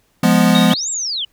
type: chord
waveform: square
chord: F diminished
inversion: none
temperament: equal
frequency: 174.61 / 207.7 / 246.9 Hz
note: F3 / Ab3 / Cb4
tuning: 0 / 0 / 0 cents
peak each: -15 dBFS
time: 0.23-0.74 s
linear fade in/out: 5 ms
type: tone with exponential decay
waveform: sine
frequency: 3740 Hz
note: A#7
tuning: 5 cents sharp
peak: -15 dBFS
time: 0.55-1.06 s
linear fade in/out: 1 ms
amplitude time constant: 110 ms
type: linear two-way sweep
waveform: sine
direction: up then down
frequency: 2800 to 7660 to 2865 Hz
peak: -19 dBFS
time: 0.7-1.25 s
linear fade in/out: 5 ms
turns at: 0.9 s
effects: pink hiss -60 dBFS RMS until 1.32 s